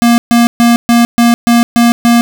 square tone bursts, 235.9 Hz, A#3, 21 cents sharp, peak -5 dBFS, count 8, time 0.02-2.21 s, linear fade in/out 0 ms, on 160 ms, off 130 ms, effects none

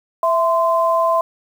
sine tone pair together, 661.4 / 1034 Hz, E5 / C6, +6 / -21 cents, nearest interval minor sixth, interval 773 cents, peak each -16 dBFS, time 0.23-1.21 s, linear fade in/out 2 ms, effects 7-bit

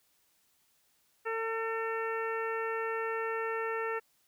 harmonic tone, 450 Hz, A4, 39 cents sharp, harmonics 1 / 2 / 3 / 4 / 5 / 6, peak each -34 / -40 / -38 / -39 / -45 / -46 dBFS, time 1.25-4 s, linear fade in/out 20 ms, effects white hiss -71 dBFS RMS until 4.27 s

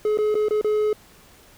triangle tone with dropouts, 425 Hz, G#4, 40 cents sharp, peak -16 dBFS, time 0.05-0.93 s, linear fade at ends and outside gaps 2 ms, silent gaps 0.174-0.186 / 0.344-0.352 / 0.485-0.508 / 0.613-0.645 s, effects pink hiss -51 dBFS RMS until 1.57 s

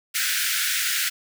pink high-pass noise, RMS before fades -24 dBFS, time 0.14-1.1 s, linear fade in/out 20 ms, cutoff 1400 Hz, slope 96 dB/octave, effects none

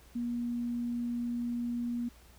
sine tone, 239 Hz, A#3, 43 cents sharp, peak -31 dBFS, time 0.15-2.09 s, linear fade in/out 10 ms, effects added 60 Hz sine -56 dBFS peak until 2.38 s + pink hiss -60 dBFS RMS until 2.38 s

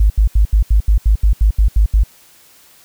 sine tone bursts, 52.1 Hz, G#1, 6 cents sharp, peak -7 dBFS, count 12, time 0-2.036 s, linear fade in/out 5 ms, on 100 ms, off 76 ms, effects white hiss -47 dBFS RMS until 2.84 s

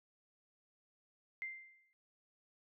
sine tone with exponential decay, 2090 Hz, C7, 2 cents flat, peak -38 dBFS, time 1.42-1.93 s, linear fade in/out 0 ms, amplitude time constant 110 ms, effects noise-tail reverb RT60 0.1 s tail -19 dB re dry

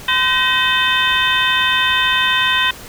harmonic tone with a mistuned harmonic, 512 Hz, C5, 38 cents flat, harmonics 2 / 3 / 4 / 5 / 6 / 7, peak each -20 / -20 / -20 / -20 / -20 / -20 dBFS, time 0.08-2.71 s, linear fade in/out 5 ms, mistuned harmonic 4, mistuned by -140 cents, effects pink hiss -35 dBFS RMS until 2.88 s

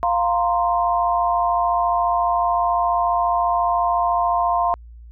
sine chord, F suspended fourth, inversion none, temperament equal, 698.5 / 932.3 / 1046.5 Hz, F5 / Bb5 / C6, 0 / 0 / 0 cents, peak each -19 / -23 / -21 dBFS, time 0.03-4.74 s, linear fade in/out 0 ms, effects added 58 Hz sine -38 dBFS peak until 5.11 s

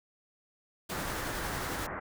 pink noise with tremolo, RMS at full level -37 dBFS, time 0.89-1.87 s, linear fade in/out 10 ms, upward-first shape sine, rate 11 Hz, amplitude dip 25%
white low-pass noise, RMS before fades -39 dBFS, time 0.91-2 s, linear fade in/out 10 ms, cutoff 1900 Hz, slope 48 dB/octave
effects none

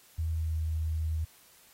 sine tone with pitch glide, 80.8 to 79.46 Hz, E2 to D#2, -34 to +37 cents, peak -28 dBFS, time 0.18-1.25 s, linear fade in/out 10 ms, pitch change -29 cents, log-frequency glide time 0.31-0.58 s, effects white hiss -59 dBFS RMS until 1.73 s + AAC 48 kbps

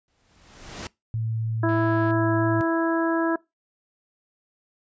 pink noise with exponential growth, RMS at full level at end -32 dBFS, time 0.08-0.87 s, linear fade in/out 1 ms, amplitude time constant 170 ms
sine tone, 112.1 Hz, A2, 33 cents sharp, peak -24 dBFS, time 1.14-2.61 s, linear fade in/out 0 ms
harmonic tone, 330 Hz, E4, 2 cents sharp, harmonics 1 / 2 / 3 / 4 / 5, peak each -22 / -27 / -30 / -32 / -31 dBFS, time 1.63-3.36 s, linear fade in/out 5 ms
click train, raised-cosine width 0.3 ms, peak -31 dBFS, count 87, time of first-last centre 1.69-2.11 s, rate 205 Hz
effects noise-tail reverb RT60 0.2 s tail -22 dB re dry + resampled to 16000 Hz

